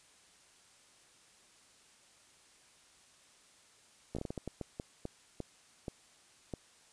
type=slowing click train; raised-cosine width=2 ms; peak=-25 dBFS; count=14; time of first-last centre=4.15-6.538 s; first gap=15 ms; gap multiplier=1.37; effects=white hiss -63 dBFS RMS until 6.92 s + resampled to 22050 Hz